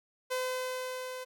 sawtooth tone with level ramp, 510 Hz, C5, 44 cents flat, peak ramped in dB -26 to -35 dBFS, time 0.3-1.25 s, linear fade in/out 20 ms, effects none

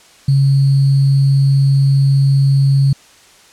sine tone with sample-and-hold, 137.5 Hz, C#3, 14 cents flat, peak -8 dBFS, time 0.28-2.93 s, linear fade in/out 5 ms, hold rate 4410 Hz, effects white hiss -45 dBFS RMS until 3.52 s + low-pass 8000 Hz 12 dB/octave

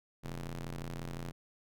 sawtooth ring-modulated tone, 85.7 Hz, F2, 32 cents flat, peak -32 dBFS, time 0.23-1.32 s, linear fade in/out 20 ms, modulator 59.9 Hz, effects none

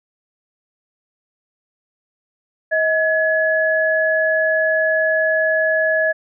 sine tone pair together, 635 / 1695.2 Hz, D#5 / G#6, +35 / +35 cents, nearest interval octave + perfect fourth, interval 1700 cents, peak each -17 dBFS, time 2.71-6.13 s, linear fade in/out 20 ms, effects none

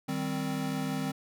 square chord, C minor, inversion first, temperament equal, 155.56 / 196 / 261.6 Hz, Eb3 / G3 / C4, 0 / 0 / 0 cents, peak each -36 / -37 / -34 dBFS, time 0.08-1.12 s, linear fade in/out 10 ms, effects none

